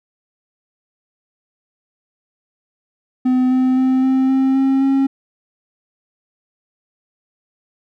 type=tone with pitch steps; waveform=triangle; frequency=254.6 / 257.3 / 259.9 / 262.7 / 265.4 / 268.2 / 271 Hz; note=C4 / C4 / C4 / C4 / C4 / C4 / C#4; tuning=-47 / -29 / -11 / +7 / +25 / +43 / -39 cents; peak=-10 dBFS; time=3.25-5.07 s; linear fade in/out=10 ms; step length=260 ms; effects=none